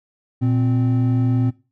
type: tone pair together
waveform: triangle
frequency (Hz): 118.6 / 259.3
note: A#2 / C4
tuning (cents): +30 / -15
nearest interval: octave + major second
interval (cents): 1355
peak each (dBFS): -15 / -19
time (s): 0.41-1.51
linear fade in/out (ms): 20
effects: noise-tail reverb RT60 0.3 s tail -18 dB re dry